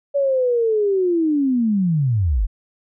sine linear sweep, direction down, 571 to 38.89 Hz, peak -15 dBFS, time 0.14-2.47 s, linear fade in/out 20 ms, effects none

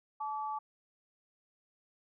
sine tone pair together, 863.8 / 1153 Hz, A5 / D6, -32 / -32 cents, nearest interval perfect fourth, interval 500 cents, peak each -36 / -39 dBFS, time 0.2-0.59 s, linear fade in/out 10 ms, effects none

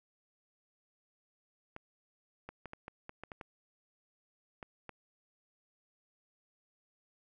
clicks, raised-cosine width 0.5 ms, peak -29 dBFS, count 11, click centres 1.764 / 2.49 / 2.657 / 2.734 / 2.881 / 3.094 / 3.236 / 3.318 / 3.412 / 4.628 / 4.893 s, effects none

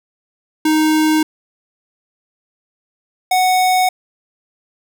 square tone pair in turn, 311.1 / 739.9 Hz, D#4 / F#5, 0 / 0 cents, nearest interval octave + minor third, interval 1500 cents, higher second, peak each -12 dBFS, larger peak neither, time 0.65-1.23 / 3.31-3.89 s, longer neither, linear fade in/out 5 ms, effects none

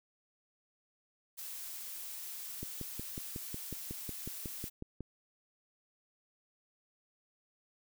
blue noise, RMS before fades -44 dBFS, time 1.37-4.7 s, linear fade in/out 20 ms
click train, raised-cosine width 3 ms, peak -28 dBFS, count 14, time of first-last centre 2.63-5.007 s, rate 5.47 Hz
effects none

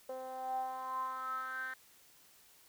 10% pulse tone with band-pass filter sweep, 259.4 Hz, C4, 15 cents flat, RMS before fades -40 dBFS, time 0.09-1.74 s, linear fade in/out 5 ms, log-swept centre 570 to 1700 Hz, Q 9.8, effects white hiss -63 dBFS RMS until 2.68 s

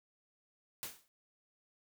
white noise with exponential decay, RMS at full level -39 dBFS, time 0.83-1.08 s, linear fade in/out 0 ms, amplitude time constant 53 ms, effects none

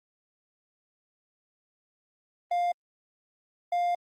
triangle tone pair in turn, 702 / 702 Hz, F5 / F5, +9 / +9 cents, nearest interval unison, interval 0 cents, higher neither, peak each -22 dBFS, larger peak neither, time 2.51-2.72 / 3.72-3.95 s, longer second, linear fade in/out 5 ms, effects Opus 24 kbps

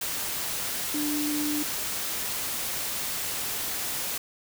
sine tone in noise, 297.3 Hz, D4, 21 cents sharp, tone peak -27 dBFS, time 0.94-1.63 s, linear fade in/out 5 ms, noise white, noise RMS -31 dBFS, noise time 0.01-4.18 s, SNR +1 dB, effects none

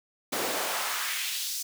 pink noise with high-pass filter sweep, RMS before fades -31 dBFS, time 0.32-1.63 s, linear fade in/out 10 ms, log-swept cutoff 270 to 6100 Hz, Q 1.3, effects none

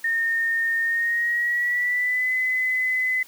sine tone with pitch glide, 1832 to 2021 Hz, A#6 to B6, -31 to +39 cents, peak -20 dBFS, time 0.04-3.23 s, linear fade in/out 5 ms, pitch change +170 cents, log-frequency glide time 0.83-2.32 s, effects white hiss -49 dBFS RMS until 3.27 s + high-pass 150 Hz 12 dB/octave

